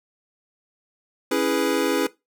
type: chord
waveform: square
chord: C# minor seventh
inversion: none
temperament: equal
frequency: 277.2 / 329.6 / 415.3 / 493.9 Hz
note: C#4 / E4 / G#4 / B4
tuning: 0 / 0 / 0 / 0 cents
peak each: -26 dBFS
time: 1.31-2.07 s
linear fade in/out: 5 ms
effects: noise-tail reverb RT60 0.2 s tail -18 dB re dry